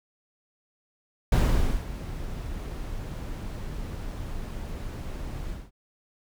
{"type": "noise with ADSR envelope", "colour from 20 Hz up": "brown", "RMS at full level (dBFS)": -19, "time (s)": [1.32, 5.71], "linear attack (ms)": 4, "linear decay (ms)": 510, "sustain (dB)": -15, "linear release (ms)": 210, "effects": []}